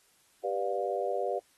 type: chord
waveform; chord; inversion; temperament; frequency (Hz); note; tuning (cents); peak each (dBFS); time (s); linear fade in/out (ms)
sine; G dominant seventh; none; just; 392 / 490 / 588 / 705.6; G4 / B4 / D5 / F5; 0 / -14 / +2 / +18; -34; 0.43-1.4; 20
effects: white hiss -66 dBFS RMS until 1.57 s + AAC 32 kbps